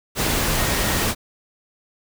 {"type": "tone in noise", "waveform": "sine", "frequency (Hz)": 1864.7, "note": "A#6", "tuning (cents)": 0, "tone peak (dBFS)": -32, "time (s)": [0.55, 1.08], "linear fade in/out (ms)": 50, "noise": "pink", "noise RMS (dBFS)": -21, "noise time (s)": [0.15, 1.15], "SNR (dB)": -14, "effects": []}